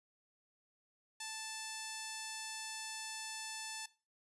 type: tone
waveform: 5% pulse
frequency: 880 Hz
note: A5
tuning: in tune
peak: -30 dBFS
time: 1.2-3.86 s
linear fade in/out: 5 ms
effects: noise-tail reverb RT60 0.3 s tail -17 dB re dry + resampled to 24000 Hz